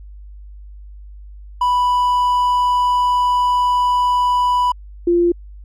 triangle / sine tone pair in turn, 987.8 / 346.5 Hz, B5 / F4, 0 / -14 cents, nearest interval octave + tritone, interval 1814 cents, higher first, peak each -11 dBFS, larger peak neither, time 1.61-4.72 / 5.07-5.32 s, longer first, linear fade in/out 5 ms, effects added 50 Hz sine -34 dBFS peak until 5.64 s

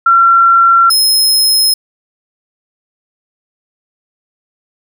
sine / sawtooth tone pair in turn, 1363 / 5146 Hz, F6 / E8, -43 / -43 cents, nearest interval octave + major seventh, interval 2300 cents, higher second, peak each -4 / -5 dBFS, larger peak first, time 0.06-0.9 / 0.9-1.74 s, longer neither, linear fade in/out 5 ms, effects none

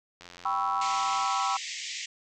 click train, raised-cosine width 0.2 ms, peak -28 dBFS, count 92, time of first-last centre 0.21-1.246 s, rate 87.8 Hz
sine chord, C# half-diminished seventh, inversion second, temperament equal, 784 / 987.8 / 1108.7 / 1318.5 Hz, G5 / B5 / C#6 / E6, 0 / 0 / 0 / 0 cents, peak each -31 dBFS, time 0.45-1.57 s, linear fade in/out 5 ms
pink band-pass noise, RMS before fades -37 dBFS, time 0.81-2.06 s, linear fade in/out 5 ms, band 1900 to 7600 Hz, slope 96 dB/octave
effects none

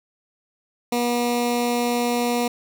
15% pulse tone with notch filter, 240.8 Hz, B3, 44 cents flat, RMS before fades -22 dBFS, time 0.92-2.48 s, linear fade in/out 5 ms, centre 1500 Hz, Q 1.6, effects none

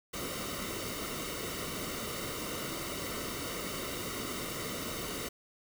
pink noise with comb filter, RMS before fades -38 dBFS, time 0.13-5.29 s, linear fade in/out 10 ms, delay 1.2 ms, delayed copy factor -0.7, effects none

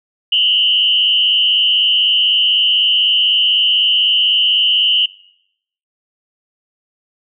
sine tone with frequency modulation, 2960 Hz, F#7, in tune, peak -10 dBFS, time 0.32-5.06 s, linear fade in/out 5 ms, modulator 96 Hz, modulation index 1.5, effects noise-tail reverb RT60 0.8 s tail -22 dB re dry

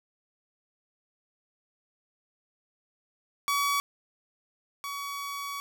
sawtooth tone pair in turn, 1135 / 1130 Hz, C#6 / C#6, +41 / +33 cents, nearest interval unison, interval 8 cents, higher first, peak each -21 / -30 dBFS, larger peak first, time 3.48-3.8 / 4.84-5.6 s, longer second, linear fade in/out 0 ms, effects none

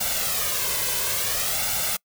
white noise with flanger, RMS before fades -25 dBFS, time 0-1.97 s, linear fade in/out 10 ms, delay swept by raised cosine 1.4 to 1.98 ms, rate 0.57 Hz, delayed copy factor +0.65, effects noise-tail reverb RT60 0.1 s tail -26 dB re dry

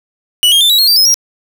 45% pulse tone with pitch steps, 2947 / 3232 / 3545 / 3889 / 4265 / 4678 / 5131 / 5628 Hz, F#7 / G#7 / A7 / B7 / C8 / D8 / E8 / F8, -8 / -48 / +12 / -27 / +32 / -8 / -48 / +12 cents, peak -6 dBFS, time 0.43-1.142 s, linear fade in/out 0 ms, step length 89 ms, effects 8-bit

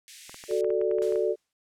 white high-pass noise, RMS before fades -44 dBFS, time 0.08-0.61 s, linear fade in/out 0 ms, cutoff 1800 Hz, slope 48 dB/octave
clicks, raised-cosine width 0.5 ms, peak -29 dBFS, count 12, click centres 0.295 / 0.344 / 0.439 / 0.512 / 0.645 / 0.704 / 0.814 / 0.913 / 0.985 / 1.02 / 1.123 / 1.158 s
sine chord, D major, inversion first, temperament equal, 370 / 440 / 587.3 Hz, F#4 / A4 / D5, 0 / 0 / 0 cents, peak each -27 / -26 / -29 dBFS, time 0.48-1.36 s, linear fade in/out 50 ms
white noise with exponential decay, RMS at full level -43 dBFS, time 1.02-1.53 s, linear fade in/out 1 ms, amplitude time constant 110 ms
effects low-pass 9000 Hz 12 dB/octave

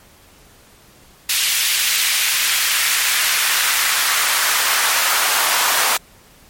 pink noise with high-pass filter sweep, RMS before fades -17 dBFS, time 1.29-5.97 s, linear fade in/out 5 ms, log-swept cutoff 2700 to 910 Hz, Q 1.2, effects pink hiss -48 dBFS RMS until 6.49 s + MP3 64 kbps

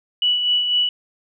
sine tone with tremolo, 2950 Hz, F#7, 6 cents flat, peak -14 dBFS, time 0.22-0.89 s, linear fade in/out 2 ms, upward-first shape sine, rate 4 Hz, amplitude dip 45%, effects none

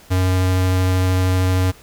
square tone with vibrato, 92.5 Hz, F#2, in tune, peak -15 dBFS, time 0.1-1.72 s, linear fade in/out 20 ms, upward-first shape triangle, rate 13 Hz, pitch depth 9 cents each way, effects pink hiss -46 dBFS RMS until 1.82 s

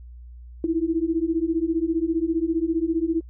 sine beating tone pair, 319.5 / 334.5 Hz, D#4 / E4, +46 / +25 cents, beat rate 15 Hz, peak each -24 / -23 dBFS, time 0.64-3.21 s, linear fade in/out 2 ms, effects added 60 Hz sine -39 dBFS peak until 3.29 s

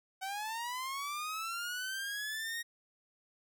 sawtooth linear sweep, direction up, 751 to 1879 Hz, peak -33 dBFS, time 0.21-2.63 s, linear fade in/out 20 ms, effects none

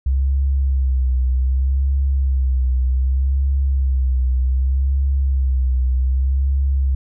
sine tone with vibrato, 65.8 Hz, C2, 10 cents sharp, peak -14 dBFS, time 0.06-6.95 s, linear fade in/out 5 ms, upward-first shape sine, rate 0.65 Hz, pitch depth 63 cents each way, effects none

